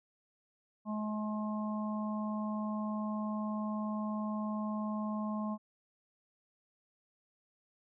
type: harmonic tone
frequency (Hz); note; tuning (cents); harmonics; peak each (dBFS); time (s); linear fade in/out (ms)
212.9; G#3; +43; 1 / 3 / 4 / 5; -34 / -44 / -47 / -43; 0.85-5.58; 50
effects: none